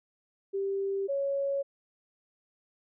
sine tone pair in turn, 392.6 / 555.2 Hz, G4 / C#5, +3 / +3 cents, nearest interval tritone, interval 600 cents, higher second, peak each -28 / -27 dBFS, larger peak second, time 0.53-1.08 / 1.08-1.63 s, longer neither, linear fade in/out 20 ms, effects none

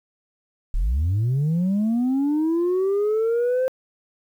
sine linear sweep, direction up, 31.92 to 523.3 Hz, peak -16 dBFS, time 0.74-3.68 s, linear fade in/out 0 ms, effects tanh soft clip ceiling -17 dBFS + 9-bit

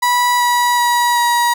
35% pulse tone with pitch steps, 978 / 970.7 / 963.4 / 956.2 Hz, B5 / B5 / B5 / A#5, -17 / -30 / -43 / +44 cents, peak -10 dBFS, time 0.02-1.54 s, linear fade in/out 10 ms, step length 380 ms, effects none

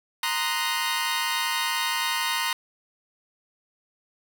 15% pulse chord, C half-diminished seventh, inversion third, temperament equal with one note detuned, 932.3 / 1042.9 / 1244.5 / 1480 Hz, Bb5 / C6 / Eb6 / Gb6, 0 / -6 / 0 / 0 cents, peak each -21 / -23 / -27 / -26 dBFS, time 0.23-2.53 s, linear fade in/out 2 ms, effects none

